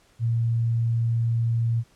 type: tone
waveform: sine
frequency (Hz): 115.8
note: A#2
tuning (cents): -11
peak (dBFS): -20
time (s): 0.19-1.84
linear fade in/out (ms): 50
effects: pink hiss -60 dBFS RMS until 1.95 s + low-pass 10000 Hz 12 dB/octave